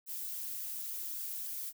violet noise with flanger, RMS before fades -40 dBFS, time 0.06-1.73 s, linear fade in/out 50 ms, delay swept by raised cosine 0.6 to 6 ms, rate 3.5 Hz, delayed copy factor +0.75, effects none

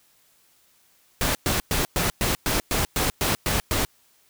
pink noise bursts, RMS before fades -23 dBFS, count 11, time 1.21-3.85 s, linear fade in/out 0 ms, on 140 ms, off 110 ms, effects white hiss -61 dBFS RMS until 4.29 s

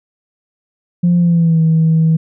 sine tone with pitch glide, 174.61 to 161.05 Hz, F3 to E3, 0 to -40 cents, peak -7 dBFS, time 1.03-2.17 s, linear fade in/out 10 ms, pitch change -140 cents, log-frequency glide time 1.18-1.61 s, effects tanh soft clip ceiling -5 dBFS

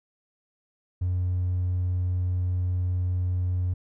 triangle tone, 90.5 Hz, F#2, 38 cents flat, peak -20 dBFS, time 1.01-3.74 s, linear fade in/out 10 ms, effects tanh soft clip ceiling -19 dBFS

